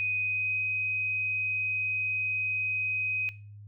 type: tone with pitch glide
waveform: sine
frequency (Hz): 2500 to 2516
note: D#7 to D#7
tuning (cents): +8 to +19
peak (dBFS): -27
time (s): 0-3.29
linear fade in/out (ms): 0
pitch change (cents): +11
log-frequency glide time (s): 0.19-0.56
effects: noise-tail reverb RT60 0.4 s tail -19 dB re dry + added 103 Hz sine -44 dBFS peak until 3.67 s